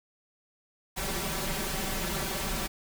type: noise with comb filter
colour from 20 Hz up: pink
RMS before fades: -32 dBFS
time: 0.96-2.68 s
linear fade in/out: 20 ms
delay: 5.2 ms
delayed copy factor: +1
effects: none